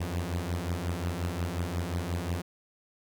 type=beating tone pair; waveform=sawtooth; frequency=84.4 / 90 Hz; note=E2 / F#2; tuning=+41 / -47 cents; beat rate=5.6 Hz; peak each=-29 dBFS; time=0-2.42 s; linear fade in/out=10 ms; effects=none